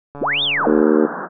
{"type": "click train", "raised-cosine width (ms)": 1, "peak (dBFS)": -20, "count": 96, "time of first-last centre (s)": [0.15, 0.814], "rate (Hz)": 143}
{"type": "linear two-way sweep", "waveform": "sine", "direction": "up then down", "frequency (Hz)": [133.6, 3733, 261], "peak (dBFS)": -16, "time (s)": [0.21, 0.69], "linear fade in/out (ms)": 10, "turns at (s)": 0.43}
{"type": "band-pass noise", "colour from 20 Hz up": "white", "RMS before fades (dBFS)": -27, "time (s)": [0.56, 1.29], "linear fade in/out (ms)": 50, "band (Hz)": [160, 1600], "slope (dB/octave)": 96}
{"type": "harmonic tone", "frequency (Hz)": 76.7, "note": "D#2", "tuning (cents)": -24, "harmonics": [3, 4, 5, 6, 7], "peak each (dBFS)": [-18, -16, -17, -18, -24], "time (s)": [0.66, 1.07], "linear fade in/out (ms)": 20}
{"effects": []}